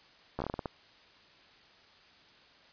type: slowing click train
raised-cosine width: 1 ms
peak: -20 dBFS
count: 9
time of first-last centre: 0.39-0.658 s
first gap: 13 ms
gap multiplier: 1.26
effects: white hiss -59 dBFS RMS until 2.72 s + resampled to 11025 Hz